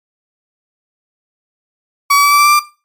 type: tone with pitch steps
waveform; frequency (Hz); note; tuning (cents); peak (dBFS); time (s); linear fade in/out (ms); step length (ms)
35% pulse; 1134 / 1142.5 / 1151.2 / 1159.8 / 1168.6 / 1177.4 / 1186.3; C#6 / D6 / D6 / D6 / D6 / D6 / D6; +39 / -48 / -35 / -22 / -9 / +4 / +17; -5; 2.1-2.597; 10; 71
effects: noise-tail reverb RT60 0.3 s tail -17 dB re dry + MP3 96 kbps